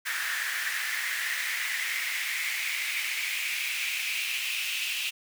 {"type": "noise with high-pass filter sweep", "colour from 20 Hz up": "pink", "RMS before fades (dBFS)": -31, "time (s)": [0.05, 5.11], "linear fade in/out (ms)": 20, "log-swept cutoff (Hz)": [1700, 2700], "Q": 5.2, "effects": []}